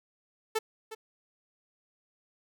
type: tone with echo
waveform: sawtooth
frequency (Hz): 440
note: A4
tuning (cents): 0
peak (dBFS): -22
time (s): 0.55-0.59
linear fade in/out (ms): 10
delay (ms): 360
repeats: 1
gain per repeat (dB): -13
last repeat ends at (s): 0.95
effects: none